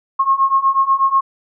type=beating tone pair; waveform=sine; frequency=1077 / 1085.2 Hz; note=C6 / C#6; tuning=+50 / -37 cents; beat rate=8.2 Hz; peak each=-16 / -14 dBFS; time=0.19-1.21 s; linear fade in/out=10 ms; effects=none